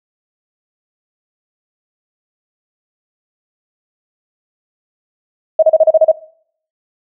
sine tone bursts, 636 Hz, D#5, 38 cents sharp, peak -4 dBFS, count 8, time 5.59-6.116 s, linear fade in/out 5 ms, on 36 ms, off 34 ms, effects noise-tail reverb RT60 0.6 s tail -20 dB re dry

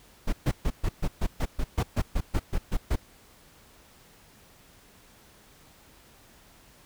brown noise bursts, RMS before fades -24 dBFS, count 15, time 0.27-2.96 s, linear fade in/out 10 ms, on 58 ms, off 130 ms, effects pink hiss -56 dBFS RMS until 6.85 s

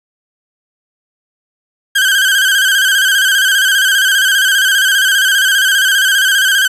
30% pulse tone with vibrato, 1568 Hz, G6, in tune, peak -6 dBFS, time 1.95-6.68 s, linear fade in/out 10 ms, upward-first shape square, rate 15 Hz, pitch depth 51 cents each way, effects resampled to 32000 Hz

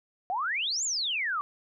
sine exponential two-way sweep, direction up then down, 698.5 to 7500 to 1128 Hz, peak -27 dBFS, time 0.3-1.41 s, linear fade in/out 0 ms, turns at 0.84 s, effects none

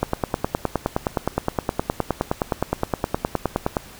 click train, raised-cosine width 1 ms, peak -5 dBFS, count 37, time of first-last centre 0.03-3.768 s, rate 9.63 Hz, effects pink hiss -43 dBFS RMS until 3.99 s

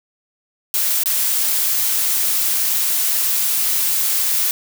blue noise with dropouts, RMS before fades -18 dBFS, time 0.74-4.51 s, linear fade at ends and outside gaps 1 ms, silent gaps 1.035-1.058 s, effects none

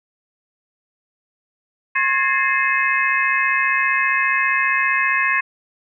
sine tone cluster, 1077 / 1668 / 1803 / 2103 / 2561 Hz, C6 / G#6 / A6 / C7 / D#7, +50 / +7 / +42 / +8 / +49 cents, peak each -22 dBFS, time 1.95-5.41 s, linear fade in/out 10 ms, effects none

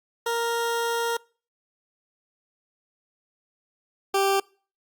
20% pulse tone pair in turn, 466.2 / 392 Hz, A#4 / G4, 0 / 0 cents, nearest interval minor third, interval 300 cents, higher first, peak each -19 / -15 dBFS, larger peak second, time 0.26-1.17 / 4.14-4.4 s, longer first, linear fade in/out 5 ms, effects noise-tail reverb RT60 0.4 s tail -25 dB re dry + Opus 48 kbps

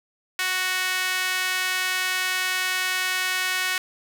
sawtooth tone with high-pass filter, 370 Hz, F#4, in tune, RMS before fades -25 dBFS, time 0.39-3.78 s, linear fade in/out 2 ms, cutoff 1800 Hz, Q 1.6, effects none

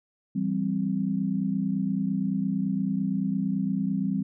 sine chord, C major, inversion first, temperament equal with one note detuned, 167.11 / 196 / 261.6 Hz, E3 / G3 / C4, +24 / 0 / 0 cents, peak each -31 / -26 / -30 dBFS, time 0.35-4.23 s, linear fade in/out 10 ms, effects none

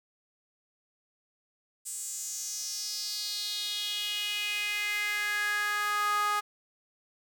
sawtooth tone with high-pass filter sweep, 415.3 Hz, G#4, in tune, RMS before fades -32 dBFS, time 1.85-6.41 s, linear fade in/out 20 ms, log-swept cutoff 8200 to 1100 Hz, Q 4.4, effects none

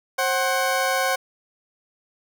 20% pulse tone pair together, 533 / 748.7 Hz, C5 / F#5, +32 / +20 cents, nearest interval tritone, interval 588 cents, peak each -18 dBFS, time 0.18-1.16 s, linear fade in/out 10 ms, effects none

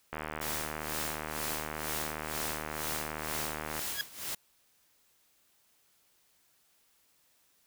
click train, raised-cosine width 0.5 ms, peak -21 dBFS, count 283, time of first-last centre 0.13-3.792 s, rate 77 Hz
white noise with tremolo, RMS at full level -36 dBFS, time 0.41-4.35 s, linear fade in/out 5 ms, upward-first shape sine, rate 2.1 Hz, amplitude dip 85%
20% pulse tone with exponential growth, 1658 Hz, G#6, 3 cents flat, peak -22 dBFS, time 3.91-4.01 s, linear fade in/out 1 ms, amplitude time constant 21 ms
effects white hiss -69 dBFS RMS until 7.66 s

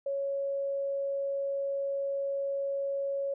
sine tone, 554.4 Hz, C#5, in tune, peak -29 dBFS, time 0.06-3.34 s, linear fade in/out 5 ms, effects none

